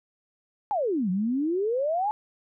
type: exponential two-way sweep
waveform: sine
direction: down then up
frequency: 874 to 176.6 to 874 Hz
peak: -23 dBFS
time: 0.71-2.11 s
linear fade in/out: 0 ms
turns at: 1.1 s
effects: none